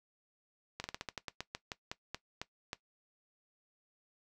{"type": "slowing click train", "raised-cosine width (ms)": 0.2, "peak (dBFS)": -21, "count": 15, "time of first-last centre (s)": [0.8, 2.731], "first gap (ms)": 41, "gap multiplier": 1.17, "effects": ["noise-tail reverb RT60 0.1 s tail -17 dB re dry"]}